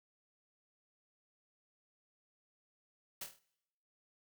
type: noise with echo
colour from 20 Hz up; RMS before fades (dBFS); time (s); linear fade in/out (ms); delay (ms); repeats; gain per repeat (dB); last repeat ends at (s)
white; -42; 3.21-3.24; 5; 25; 6; -5; 3.39
effects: noise-tail reverb RT60 0.9 s tail -23 dB re dry